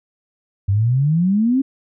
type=exponential sweep; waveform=sine; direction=up; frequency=94.7 to 276.9 Hz; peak=-13 dBFS; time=0.68-1.62 s; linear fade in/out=10 ms; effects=none